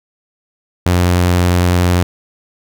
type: tone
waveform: sawtooth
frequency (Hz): 88.9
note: F2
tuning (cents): +31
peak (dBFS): -6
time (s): 0.86-2.03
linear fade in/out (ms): 0
effects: none